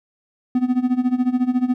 triangle tone with tremolo, 250.8 Hz, B3, 27 cents sharp, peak -11 dBFS, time 0.55-1.74 s, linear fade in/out 2 ms, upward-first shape sine, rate 14 Hz, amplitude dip 85%, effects none

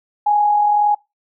sine tone with amplitude modulation, 831 Hz, G#5, 1 cent sharp, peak -10 dBFS, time 0.26-0.95 s, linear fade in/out 10 ms, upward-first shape sine, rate 41.5 Hz, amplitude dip 35%, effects noise-tail reverb RT60 0.2 s tail -21 dB re dry

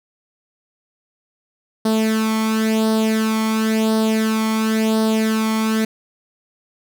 sawtooth tone with flanger, 220 Hz, A3, in tune, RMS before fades -18 dBFS, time 1.85-5.85 s, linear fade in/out 5 ms, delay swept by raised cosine 0.21 to 0.92 ms, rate 0.95 Hz, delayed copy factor +0.7, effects none

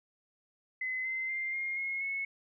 sine tone with pitch steps, 2035 / 2066 / 2097 / 2129 / 2161 / 2194 Hz, C7 / C7 / C7 / C7 / C#7 / C#7, -49 / -22 / +3 / +30 / -45 / -18 cents, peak -32 dBFS, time 0.81-2.25 s, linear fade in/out 5 ms, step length 240 ms, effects none

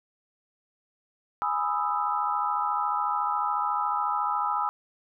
sine chord, E major seventh, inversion first, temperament equal, 830.6 / 987.8 / 1244.5 / 1318.5 Hz, G#5 / B5 / D#6 / E6, 0 / 0 / 0 / 0 cents, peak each -30 dBFS, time 1.42-4.69 s, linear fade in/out 0 ms, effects none

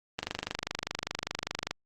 click train, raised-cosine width 0.2 ms, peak -13 dBFS, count 39, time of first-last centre 0.19-1.71 s, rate 25 Hz, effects Opus 32 kbps

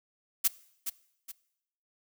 blue noise with echo, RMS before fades -24 dBFS, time 0.44-0.48 s, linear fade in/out 10 ms, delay 420 ms, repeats 2, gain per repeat -9 dB, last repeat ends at 1.32 s, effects noise-tail reverb RT60 0.8 s tail -21 dB re dry

